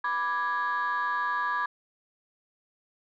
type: chord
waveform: sine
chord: G# diminished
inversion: first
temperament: equal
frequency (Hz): 987.8 / 1174.7 / 1661.2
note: B5 / D6 / G#6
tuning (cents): 0 / 0 / 0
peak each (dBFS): -29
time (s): 0.04-1.66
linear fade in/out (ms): 5
effects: tanh soft clip ceiling -21 dBFS